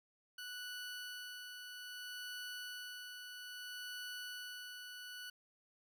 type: tone with tremolo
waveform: 20% pulse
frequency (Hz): 1480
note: F#6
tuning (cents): 0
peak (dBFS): -39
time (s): 0.38-5.3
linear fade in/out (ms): 5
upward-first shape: sine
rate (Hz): 0.61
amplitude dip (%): 40
effects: none